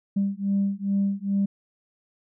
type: beating tone pair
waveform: sine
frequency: 197.1 / 199.5 Hz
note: G3 / G3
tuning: +10 / +31 cents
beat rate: 2.4 Hz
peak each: -24 dBFS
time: 0.16-1.46 s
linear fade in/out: 10 ms
effects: tanh soft clip ceiling -16 dBFS